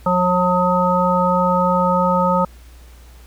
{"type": "harmonic tone", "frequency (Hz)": 180.3, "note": "F#3", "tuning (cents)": -45, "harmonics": [1, 3, 5, 7], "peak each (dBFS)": [-19, -19, -19, -19], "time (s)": [0.06, 2.45], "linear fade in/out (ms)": 5, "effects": ["added 60 Hz sine -40 dBFS peak until 3.26 s", "pink hiss -50 dBFS RMS until 3.26 s"]}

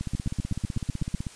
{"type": "two click trains", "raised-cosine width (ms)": 5, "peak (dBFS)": [-18, -15], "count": [21, 9], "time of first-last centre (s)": [[0.01, 1.268], [0.15, 1.148]], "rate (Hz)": [15.9, 8.02], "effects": ["white hiss -48 dBFS RMS until 1.35 s", "resampled to 22050 Hz"]}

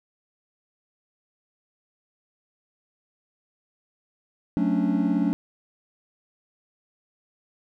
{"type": "chord", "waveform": "triangle", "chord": "D major seventh", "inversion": "first", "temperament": "just", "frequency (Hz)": [183.54, 220.2, 275.3, 293.7], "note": ["F#3", "A3", "C#4", "D4"], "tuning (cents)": [-14, 2, -12, 0], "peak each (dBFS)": -24, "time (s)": [4.57, 5.33], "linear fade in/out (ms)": 0, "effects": []}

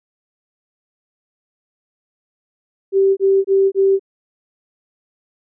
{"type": "tone bursts", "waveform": "sine", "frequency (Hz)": 389.1, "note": "G4", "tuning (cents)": -13, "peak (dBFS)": -10, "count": 4, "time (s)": [2.92, 3.995], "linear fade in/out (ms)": 50, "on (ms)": 250, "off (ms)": 25, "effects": []}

